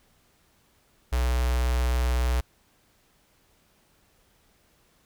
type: tone with notch filter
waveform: square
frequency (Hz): 61.74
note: B1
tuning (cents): 0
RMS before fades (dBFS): -24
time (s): 1.12-2.41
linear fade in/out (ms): 10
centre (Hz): 230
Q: 0.65
effects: pink hiss -64 dBFS RMS until 5.05 s